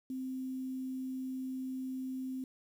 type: tone with quantisation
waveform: sine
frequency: 260.2 Hz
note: C4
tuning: 9 cents flat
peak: -36 dBFS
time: 0.1-2.44 s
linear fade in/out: 2 ms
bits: 10
effects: none